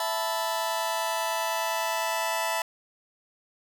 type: chord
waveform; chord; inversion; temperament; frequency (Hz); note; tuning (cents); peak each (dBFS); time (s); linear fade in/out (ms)
sawtooth; E suspended fourth; none; just; 659.3 / 879 / 988.9; E5 / A5 / B5; 0 / -2 / +2; -27; 0-2.62; 2
effects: none